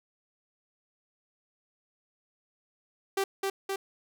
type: tone with echo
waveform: sawtooth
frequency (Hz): 390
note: G4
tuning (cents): -9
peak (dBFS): -22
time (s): 3.17-3.24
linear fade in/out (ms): 5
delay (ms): 260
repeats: 2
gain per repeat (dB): -2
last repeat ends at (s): 3.76
effects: none